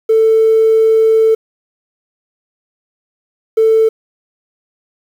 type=tone pair in turn; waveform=triangle; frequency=443.9 / 443.9 Hz; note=A4 / A4; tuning=+15 / +15 cents; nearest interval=unison; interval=0 cents; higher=neither; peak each=-3 dBFS; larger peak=neither; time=0.09-1.35 / 3.57-3.89 s; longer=first; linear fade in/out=10 ms; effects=tanh soft clip ceiling -4 dBFS + 7-bit